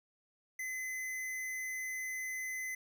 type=tone; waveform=square; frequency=2035 Hz; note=C7; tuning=49 cents flat; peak=-38 dBFS; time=0.59-2.75 s; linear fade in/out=5 ms; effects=none